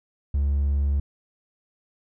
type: tone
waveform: triangle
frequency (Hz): 70.7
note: C#2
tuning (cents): +35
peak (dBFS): -17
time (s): 0.34-1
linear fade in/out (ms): 5
effects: tanh soft clip ceiling -13 dBFS